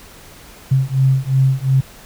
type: beating tone pair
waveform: sine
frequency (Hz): 131.9 / 134.7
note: C3 / C#3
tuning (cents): +14 / -49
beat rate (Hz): 2.8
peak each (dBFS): -15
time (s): 0.71-1.81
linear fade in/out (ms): 10
effects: pink hiss -41 dBFS RMS until 2.05 s